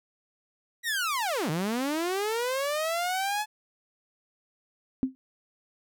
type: linear two-way sweep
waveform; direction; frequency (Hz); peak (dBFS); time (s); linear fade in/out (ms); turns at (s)
sawtooth; down then up; 1949 to 146.83 to 861; -23; 0.83-3.46; 50; 1.5
type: tone with exponential decay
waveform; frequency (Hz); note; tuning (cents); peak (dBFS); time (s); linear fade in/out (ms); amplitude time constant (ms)
sine; 261.6; C4; 0; -18; 5.03-5.15; 0; 25
effects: none